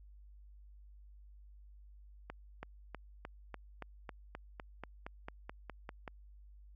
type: accelerating click train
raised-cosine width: 0.5 ms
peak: -28 dBFS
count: 16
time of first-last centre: 2.3-6.078 s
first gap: 330 ms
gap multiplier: 0.96
effects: added 50 Hz sine -54 dBFS peak until 6.75 s